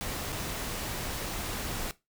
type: noise with dropouts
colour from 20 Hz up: pink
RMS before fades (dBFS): -35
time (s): 0.01-1.91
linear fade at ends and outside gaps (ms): 0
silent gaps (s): 0.321-0.326
effects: noise-tail reverb RT60 0.2 s tail -17 dB re dry